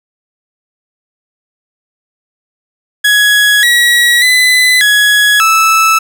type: tone with pitch steps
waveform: 30% pulse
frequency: 1674 / 1918 / 2007 / 1677 / 1311 Hz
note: G#6 / A#6 / B6 / G#6 / E6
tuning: +13 / +49 / +27 / +16 / -10 cents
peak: -3 dBFS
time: 3.04-5.99 s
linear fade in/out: 10 ms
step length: 590 ms
effects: none